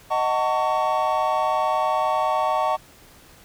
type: chord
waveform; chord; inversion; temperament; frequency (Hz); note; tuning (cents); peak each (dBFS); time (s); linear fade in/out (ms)
triangle; D# half-diminished seventh; none; just; 622.3 / 746.7 / 896 / 1120.1; D#5 / F#5 / A5 / C#6; 0 / +16 / +31 / +18; -23; 0.1-2.77; 20
effects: pink hiss -50 dBFS RMS until 3.44 s